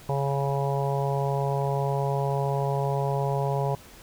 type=harmonic tone; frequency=139.1 Hz; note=C#3; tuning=6 cents sharp; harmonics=1 / 3 / 4 / 5 / 6 / 7; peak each=-26 / -31 / -32 / -33 / -34 / -34 dBFS; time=0.09-3.75 s; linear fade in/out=2 ms; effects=pink hiss -49 dBFS RMS until 4.02 s